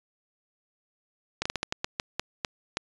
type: slowing click train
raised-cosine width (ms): 0.2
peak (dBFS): -10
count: 11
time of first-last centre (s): 1.42-2.771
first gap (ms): 35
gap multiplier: 1.28
effects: resampled to 22050 Hz